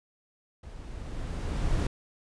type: noise with level ramp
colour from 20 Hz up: brown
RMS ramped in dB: -44 to -25 dBFS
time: 0.63-1.87 s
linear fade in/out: 5 ms
effects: resampled to 22050 Hz